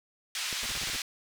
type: band-pass noise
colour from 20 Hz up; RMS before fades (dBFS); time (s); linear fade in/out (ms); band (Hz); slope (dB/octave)
pink; -34; 0.35-1.02; 2; 2300 to 7000; 12
type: click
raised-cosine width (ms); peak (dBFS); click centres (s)
2; -28; 0.528
type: noise bursts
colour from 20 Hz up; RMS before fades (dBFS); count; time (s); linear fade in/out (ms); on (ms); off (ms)
pink; -40; 6; 0.63-0.96; 0; 30; 30
effects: none